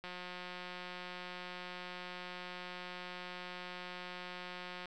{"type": "click train", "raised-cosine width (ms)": 0.3, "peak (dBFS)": -29, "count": 868, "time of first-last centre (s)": [0.04, 4.857], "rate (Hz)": 180, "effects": []}